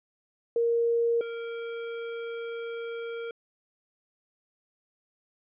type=tone pair in turn; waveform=sine / square; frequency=466.9 / 463.9 Hz; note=A#4 / A#4; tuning=+3 / -8 cents; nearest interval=unison; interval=11 cents; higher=first; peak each=-22 / -34 dBFS; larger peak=first; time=0.56-1.21 / 1.21-3.31 s; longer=second; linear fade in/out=2 ms; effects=resampled to 8000 Hz